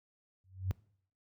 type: tone with exponential growth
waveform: sine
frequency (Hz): 93.9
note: F#2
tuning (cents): +26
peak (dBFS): -26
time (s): 0.44-0.71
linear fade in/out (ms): 0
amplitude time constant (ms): 57
effects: noise-tail reverb RT60 0.6 s tail -22 dB re dry + high-pass 60 Hz 12 dB/octave